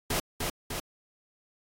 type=noise with echo; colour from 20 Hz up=pink; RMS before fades=-29 dBFS; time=0.1-0.2 s; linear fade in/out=5 ms; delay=300 ms; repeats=2; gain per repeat=-3 dB; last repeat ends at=0.8 s; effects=AAC 48 kbps